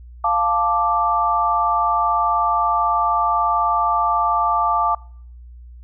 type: chord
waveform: sine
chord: D minor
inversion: first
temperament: equal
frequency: 698.5 / 880 / 1174.7 Hz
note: F5 / A5 / D6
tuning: 0 / 0 / 0 cents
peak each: -22 / -20 / -18 dBFS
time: 0.24-4.95 s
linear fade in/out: 5 ms
effects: noise-tail reverb RT60 0.6 s tail -25 dB re dry + added 60 Hz sine -37 dBFS peak until 5.83 s